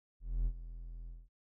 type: tone with ADSR envelope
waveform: triangle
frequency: 41.9 Hz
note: E1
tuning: 29 cents sharp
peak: -26 dBFS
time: 0.2-1.29 s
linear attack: 260 ms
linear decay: 64 ms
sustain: -15 dB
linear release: 200 ms
effects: none